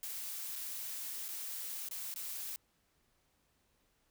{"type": "noise with dropouts", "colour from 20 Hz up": "blue", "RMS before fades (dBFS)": -42, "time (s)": [0.03, 2.56], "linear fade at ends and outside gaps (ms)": 0, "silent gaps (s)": [[0.557, 0.561], [1.282, 1.288], [1.887, 1.911], [2.14, 2.161]], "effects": ["pink hiss -75 dBFS RMS until 4.1 s"]}